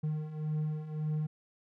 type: beating tone pair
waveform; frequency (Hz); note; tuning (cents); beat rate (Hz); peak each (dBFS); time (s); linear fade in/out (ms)
triangle; 152.2 / 154; D#3 / D#3; -38 / -17; 1.8; -36 / -31; 0.03-1.27; 10
effects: none